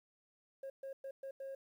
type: tone bursts at uneven times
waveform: sine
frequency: 541 Hz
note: C#5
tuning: 42 cents flat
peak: -40 dBFS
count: 5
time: 0.63-0.7 / 0.83-0.93 / 1.04-1.11 / 1.23-1.31 / 1.4-1.55 s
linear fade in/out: 5 ms
effects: tanh soft clip ceiling -41 dBFS + 12-bit